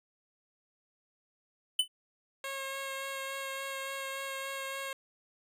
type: tone with exponential decay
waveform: square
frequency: 3011 Hz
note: F#7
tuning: 30 cents sharp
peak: -21 dBFS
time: 1.79-1.88 s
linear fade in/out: 5 ms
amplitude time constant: 19 ms
type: tone with vibrato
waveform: 10% pulse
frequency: 542 Hz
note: C#5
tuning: 39 cents flat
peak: -28 dBFS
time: 2.44-4.93 s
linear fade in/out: 2 ms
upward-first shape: sine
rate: 3.5 Hz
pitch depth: 12 cents each way
effects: resampled to 32000 Hz